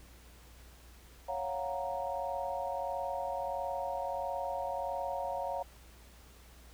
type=chord; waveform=sine; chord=Gb major seventh; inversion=second; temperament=equal; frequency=554.4 / 698.5 / 740 / 932.3 Hz; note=Db5 / F5 / Gb5 / Bb5; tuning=0 / 0 / 0 / 0 cents; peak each=-38 / -39 / -40 / -39 dBFS; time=1.28-5.63 s; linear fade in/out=10 ms; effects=added 60 Hz sine -55 dBFS peak until 6.73 s + pink hiss -59 dBFS RMS until 6.73 s